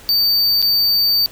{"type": "tone with dropouts", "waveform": "square", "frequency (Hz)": 4600, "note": "D8", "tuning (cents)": -37, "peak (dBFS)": -13, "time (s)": [0.09, 1.26], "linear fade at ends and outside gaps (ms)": 0, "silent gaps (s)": [0.618, 0.625], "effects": ["pink hiss -41 dBFS RMS until 1.31 s"]}